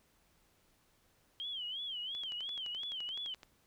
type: tone with vibrato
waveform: sine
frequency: 3146 Hz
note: G7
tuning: 6 cents sharp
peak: -38 dBFS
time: 1.4-3.34 s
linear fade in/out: 0 ms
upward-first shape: sine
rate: 2.9 Hz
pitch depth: 150 cents each way
type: click train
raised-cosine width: 0.2 ms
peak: -33 dBFS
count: 16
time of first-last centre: 2.15-3.432 s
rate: 11.7 Hz
effects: pink hiss -71 dBFS RMS until 3.66 s